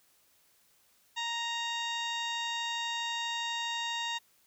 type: harmonic tone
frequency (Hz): 932.3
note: A#5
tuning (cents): 0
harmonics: 1 / 2 / 3 / 4 / 5 / 6 / 7 / 8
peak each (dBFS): -37 / -39 / -39 / -37 / -51 / -51 / -49 / -49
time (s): 1.16-4.19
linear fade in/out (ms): 20
effects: white hiss -67 dBFS RMS until 4.46 s